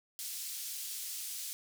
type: band-pass noise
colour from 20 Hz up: white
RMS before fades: -41 dBFS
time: 0.19-1.53 s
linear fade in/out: 0 ms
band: 3800 to 15000 Hz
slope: 12 dB/octave
effects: none